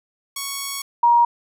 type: tone pair in turn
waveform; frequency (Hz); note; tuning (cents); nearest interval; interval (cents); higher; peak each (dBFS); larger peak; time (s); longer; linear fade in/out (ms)
5% pulse / sine; 1110 / 947.2; C#6 / A#5; +2 / +27; minor third; 275; first; -14 / -11; second; 0.36-0.82 / 1.03-1.25; first; 5
effects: none